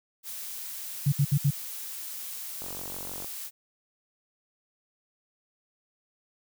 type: noise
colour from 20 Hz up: blue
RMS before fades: -38 dBFS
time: 0.23-3.51 s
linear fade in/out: 50 ms
type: tone bursts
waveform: sine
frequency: 142.2 Hz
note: C#3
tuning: 45 cents sharp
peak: -19 dBFS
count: 4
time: 1.06-1.507 s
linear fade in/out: 10 ms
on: 63 ms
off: 65 ms
type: click train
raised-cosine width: 1 ms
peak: -28 dBFS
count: 30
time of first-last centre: 2.62-3.245 s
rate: 46.4 Hz
effects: none